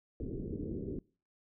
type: low-pass noise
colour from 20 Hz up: white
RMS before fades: -39 dBFS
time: 0.2-0.99 s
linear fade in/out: 2 ms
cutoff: 420 Hz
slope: 48 dB/octave
effects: noise-tail reverb RT60 0.4 s tail -24 dB re dry